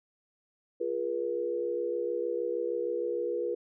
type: chord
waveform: sine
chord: F diminished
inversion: none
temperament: equal with one note detuned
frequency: 349.2 / 415.3 / 482 Hz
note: F4 / Ab4 / Cb5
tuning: 0 / 0 / -42 cents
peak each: -35 / -35 / -31 dBFS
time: 0.8-3.55 s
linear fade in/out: 10 ms
effects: none